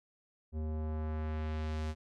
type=tone with low-pass filter sweep; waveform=square; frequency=77.78 Hz; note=D#2; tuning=in tune; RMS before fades=-36 dBFS; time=0.52-1.95 s; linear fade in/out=50 ms; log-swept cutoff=420 to 7900 Hz; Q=0.77; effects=none